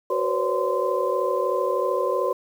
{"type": "tone cluster", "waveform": "sine", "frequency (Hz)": [374.2, 488, 521, 564, 1033], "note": ["F#4", "B4", "C5", "C#5", "C6"], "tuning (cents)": [20, -21, -7, 30, -22], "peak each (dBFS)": -27, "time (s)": [0.1, 2.33], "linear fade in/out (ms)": 5, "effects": ["8-bit"]}